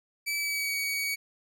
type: tone with pitch glide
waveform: sawtooth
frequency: 2305 to 2255 Hz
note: D7 to C#7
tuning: -33 to +29 cents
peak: -25 dBFS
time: 0.26-1.16 s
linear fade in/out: 20 ms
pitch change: -38 cents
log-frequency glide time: 0.36-0.75 s
effects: none